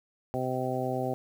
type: harmonic tone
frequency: 128.6 Hz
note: C3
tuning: 30 cents flat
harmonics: 1 / 2 / 3 / 4 / 5 / 6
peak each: -35 / -35 / -35 / -35 / -35 / -35 dBFS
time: 0.34-1.14 s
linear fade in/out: 0 ms
effects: 9-bit